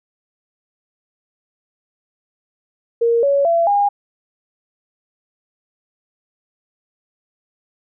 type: tone with pitch steps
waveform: sine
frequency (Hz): 466.2 / 560.9 / 674.7 / 811.7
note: A#4 / C#5 / E5 / G#5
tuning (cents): 0 / +20 / +40 / -40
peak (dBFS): -12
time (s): 3.01-3.89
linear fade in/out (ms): 10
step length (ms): 220
effects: none